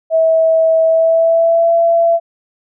sine tone with pitch glide, 648 to 672.8 Hz, E5 to E5, -30 to +35 cents, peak -8 dBFS, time 0.1-2.2 s, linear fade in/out 50 ms, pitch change +65 cents, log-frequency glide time 0.84-1.73 s, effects none

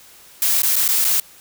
blue noise with dropouts, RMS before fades -17 dBFS, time 0.42-1.2 s, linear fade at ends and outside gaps 1 ms, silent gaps 0.62-0.632 / 0.757-0.763 / 0.879-0.888 / 1.044-1.049 s, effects white hiss -46 dBFS RMS until 1.4 s

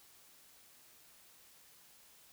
silence, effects white hiss -62 dBFS RMS until 2.32 s

